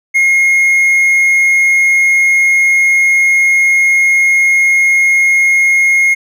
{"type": "tone", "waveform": "triangle", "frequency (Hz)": 2148, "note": "C7", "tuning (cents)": 45, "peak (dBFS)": -5, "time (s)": [0.14, 6.15], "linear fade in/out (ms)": 20, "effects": []}